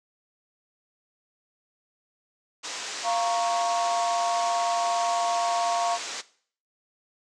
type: low-pass noise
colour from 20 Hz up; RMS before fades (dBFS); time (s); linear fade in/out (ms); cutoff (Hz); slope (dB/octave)
white; -35; 2.63-6.22; 20; 7500; 48
type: chord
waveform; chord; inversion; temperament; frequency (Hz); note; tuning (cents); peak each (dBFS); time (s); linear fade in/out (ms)
sine; Bb minor; second; equal with one note detuned; 694.4 / 932.3 / 1108.7; F5 / Bb5 / Db6; -10 / 0 / 0; -24 / -29 / -30; 3.03-5.99; 50
effects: noise-tail reverb RT60 0.5 s tail -18 dB re dry + high-pass 400 Hz 12 dB/octave